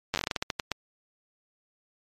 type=slowing click train; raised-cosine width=0.2 ms; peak=-10 dBFS; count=14; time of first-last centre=0.14-0.717 s; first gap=9 ms; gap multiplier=1.24; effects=MP3 96 kbps